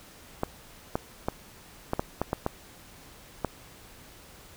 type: clicks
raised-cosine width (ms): 1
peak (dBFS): -12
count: 9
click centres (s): 0.434 / 0.955 / 1.285 / 1.934 / 1.995 / 2.216 / 2.331 / 2.464 / 3.447
effects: pink hiss -51 dBFS RMS until 4.56 s